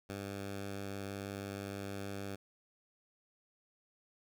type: tone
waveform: 10% pulse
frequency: 99.3 Hz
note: G2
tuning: 23 cents sharp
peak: -32 dBFS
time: 0.09-2.36 s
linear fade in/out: 10 ms
effects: none